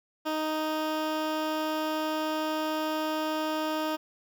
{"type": "tone with notch filter", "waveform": "15% pulse", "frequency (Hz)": 311.1, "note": "D#4", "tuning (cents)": 0, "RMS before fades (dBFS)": -30, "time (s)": [0.25, 3.97], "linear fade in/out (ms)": 20, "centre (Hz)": 8700, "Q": 0.95, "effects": []}